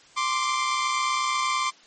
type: tone pair together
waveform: sawtooth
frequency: 1046.5 / 1174.7 Hz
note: C6 / D6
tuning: 0 / 0 cents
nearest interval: major second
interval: 200 cents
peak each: -22 dBFS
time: 0.16-1.71 s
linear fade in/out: 20 ms
effects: white hiss -53 dBFS RMS until 1.86 s + MP3 32 kbps